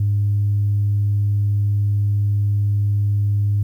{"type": "tone", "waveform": "sine", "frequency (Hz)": 102.3, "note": "G#2", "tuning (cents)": -26, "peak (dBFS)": -14, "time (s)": [0, 3.63], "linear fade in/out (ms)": 5, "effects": ["tanh soft clip ceiling -11 dBFS", "9-bit"]}